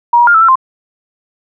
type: tone with pitch steps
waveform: sine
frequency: 950 / 957 / 1407 / 1316 / 1346 / 1047 Hz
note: A#5 / A#5 / F6 / E6 / E6 / C6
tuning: +33 / +45 / +12 / -3 / +36 / +1 cents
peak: -4 dBFS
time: 0.13-0.556 s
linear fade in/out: 5 ms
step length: 71 ms
effects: none